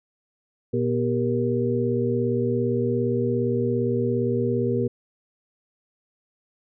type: tone cluster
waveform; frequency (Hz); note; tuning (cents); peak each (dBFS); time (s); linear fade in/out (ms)
sine; 119.6 / 241.9 / 392.1 / 469.5; A#2 / B3 / G4 / A#4; +45 / -36 / 0 / +12; -26; 0.73-4.88; 10
effects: none